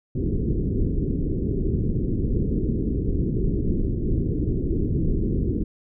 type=low-pass noise; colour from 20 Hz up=pink; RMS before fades=-23 dBFS; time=0.15-5.64 s; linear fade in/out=10 ms; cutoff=410 Hz; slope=48 dB/octave; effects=none